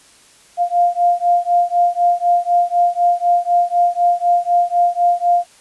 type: beating tone pair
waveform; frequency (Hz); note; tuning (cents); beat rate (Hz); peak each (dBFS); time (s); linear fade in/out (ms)
sine; 698.5 / 702.5; F5 / F5; 0 / +10; 4; -15; 0.57-5.46; 50
effects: white hiss -48 dBFS RMS until 5.6 s + resampled to 24000 Hz